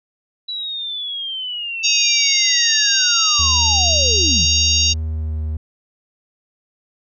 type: linear sweep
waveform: sine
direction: down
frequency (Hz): 3951 to 126.7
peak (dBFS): -23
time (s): 0.48-4.46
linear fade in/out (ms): 10
type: harmonic tone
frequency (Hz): 932.3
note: A#5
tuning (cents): 0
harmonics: 3 / 4 / 5 / 6 / 7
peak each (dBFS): -20 / -20 / -20 / -20 / -20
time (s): 1.83-4.94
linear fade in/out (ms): 20
type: tone with pitch glide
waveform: triangle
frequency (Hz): 79.2 to 77.57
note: D#2 to D#2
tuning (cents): +31 to -5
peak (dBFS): -18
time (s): 3.39-5.57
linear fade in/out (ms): 5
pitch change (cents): -36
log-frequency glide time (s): 4.97-5.4
effects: none